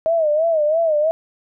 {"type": "tone with vibrato", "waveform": "sine", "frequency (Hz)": 631, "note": "D#5", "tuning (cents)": 24, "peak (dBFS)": -14, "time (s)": [0.06, 1.11], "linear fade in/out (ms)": 0, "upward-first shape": "sine", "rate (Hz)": 3, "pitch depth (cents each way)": 110, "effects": []}